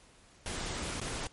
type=noise with dropouts; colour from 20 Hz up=pink; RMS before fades=-37 dBFS; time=0.46-1.27 s; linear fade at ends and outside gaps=1 ms; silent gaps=1-1.014 s; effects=pink hiss -60 dBFS RMS until 1.32 s + MP3 48 kbps